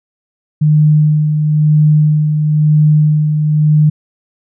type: tone with tremolo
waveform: sine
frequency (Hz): 152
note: D#3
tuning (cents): -40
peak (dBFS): -5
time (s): 0.61-3.9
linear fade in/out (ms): 10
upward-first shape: sine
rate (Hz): 1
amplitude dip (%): 45
effects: none